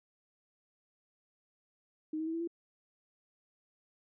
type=tone with pitch steps; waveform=sine; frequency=311.1 / 317.8 / 324.7 / 331.7 / 338.9 Hz; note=D#4 / D#4 / E4 / E4 / E4; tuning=0 / +37 / -26 / +11 / +48 cents; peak=-33 dBFS; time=2.13-2.475 s; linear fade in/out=5 ms; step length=69 ms; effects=none